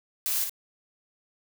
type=noise with echo; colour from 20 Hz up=blue; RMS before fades=-28 dBFS; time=0.26-0.44 s; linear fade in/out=0 ms; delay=55 ms; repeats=1; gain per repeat=-5 dB; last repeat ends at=0.495 s; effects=none